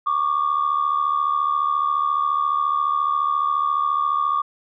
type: tone pair together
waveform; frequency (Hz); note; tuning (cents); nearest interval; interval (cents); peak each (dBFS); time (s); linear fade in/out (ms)
sine; 1118 / 1192.4; C#6 / D6; +14 / +26; minor second; 112; -20; 0.06-4.42; 10
effects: tanh soft clip ceiling -12 dBFS